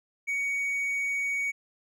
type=tone; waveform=triangle; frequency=2243 Hz; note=C#7; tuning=20 cents sharp; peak=-25 dBFS; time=0.27-1.52 s; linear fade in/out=20 ms; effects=none